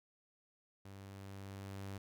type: tone with level ramp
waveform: sawtooth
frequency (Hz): 98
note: G2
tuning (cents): 0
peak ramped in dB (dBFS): -47 to -39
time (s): 0.85-1.98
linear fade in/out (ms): 5
effects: none